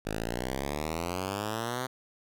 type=exponential sweep; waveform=5% pulse; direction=up; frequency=51.3 to 130.81 Hz; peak=-20 dBFS; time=0.05-1.87 s; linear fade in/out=10 ms; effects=none